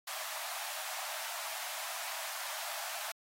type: high-pass noise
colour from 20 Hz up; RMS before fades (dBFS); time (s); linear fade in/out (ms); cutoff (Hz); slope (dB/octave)
pink; -41; 0.07-3.12; 5; 610; 96
effects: AAC 48 kbps